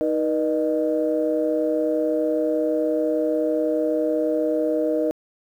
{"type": "tone cluster", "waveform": "sine", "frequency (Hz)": [313.4, 481.3, 613], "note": ["D#4", "B4", "D#5"], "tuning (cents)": [13, -45, -26], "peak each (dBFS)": -23, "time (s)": [0.01, 5.11], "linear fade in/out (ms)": 0, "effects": ["tanh soft clip ceiling -10 dBFS", "9-bit"]}